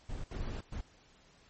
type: noise bursts at uneven times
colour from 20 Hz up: brown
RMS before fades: -38 dBFS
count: 3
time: 0.09-0.24 / 0.31-0.61 / 0.72-0.81 s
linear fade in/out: 5 ms
effects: pink hiss -63 dBFS RMS until 1.49 s + MP3 32 kbps